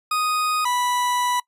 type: tone pair in turn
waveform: 40% pulse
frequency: 1244.5 / 984.6 Hz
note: D#6 / B5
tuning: 0 / -6 cents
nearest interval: major third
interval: 406 cents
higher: first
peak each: -19 dBFS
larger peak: neither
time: 0.11-0.65 / 0.65-1.4 s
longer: second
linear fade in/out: 5 ms
effects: noise-tail reverb RT60 0.1 s tail -22 dB re dry + resampled to 32000 Hz